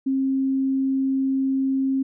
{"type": "tone", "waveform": "sine", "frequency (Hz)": 267.6, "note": "C4", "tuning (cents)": 39, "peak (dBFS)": -19, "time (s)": [0.06, 2.03], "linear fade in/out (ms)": 10, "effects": []}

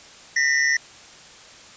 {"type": "tone pair together", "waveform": "square", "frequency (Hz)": [1830.2, 1971], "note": ["A#6", "B6"], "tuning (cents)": [-32, -4], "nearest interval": "minor second", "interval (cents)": 128, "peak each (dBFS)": -21, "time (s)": [0.36, 0.77], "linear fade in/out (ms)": 5, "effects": ["white hiss -45 dBFS RMS until 1.76 s", "resampled to 16000 Hz"]}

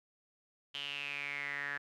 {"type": "tone with band-pass filter sweep", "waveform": "sawtooth", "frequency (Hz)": 142.8, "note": "D3", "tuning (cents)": -48, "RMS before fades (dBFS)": -40, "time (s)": [0.74, 1.78], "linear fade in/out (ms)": 10, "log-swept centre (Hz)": [3100, 1700], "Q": 8.7, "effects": []}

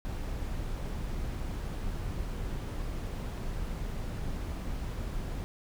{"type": "noise", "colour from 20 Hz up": "brown", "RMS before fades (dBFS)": -35, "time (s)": [0.05, 5.44], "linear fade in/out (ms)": 0, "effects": []}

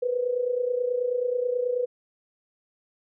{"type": "tone with amplitude modulation", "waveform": "sine", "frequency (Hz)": 493.9, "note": "B4", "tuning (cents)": 0, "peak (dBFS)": -20, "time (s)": [0.02, 1.86], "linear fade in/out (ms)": 10, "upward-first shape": "sine", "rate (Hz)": 29.3, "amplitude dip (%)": 70, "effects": []}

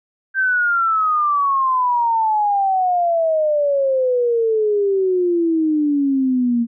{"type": "exponential sweep", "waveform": "sine", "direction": "down", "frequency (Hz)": [1572, 230.8], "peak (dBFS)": -14, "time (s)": [0.34, 6.67], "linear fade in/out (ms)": 50, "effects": []}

